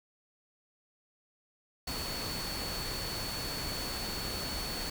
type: tone in noise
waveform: sine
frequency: 4435 Hz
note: C#8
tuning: in tune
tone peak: -39 dBFS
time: 1.87-4.9 s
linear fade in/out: 5 ms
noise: pink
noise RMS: -38 dBFS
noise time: 1.87-4.9 s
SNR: -4 dB
effects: none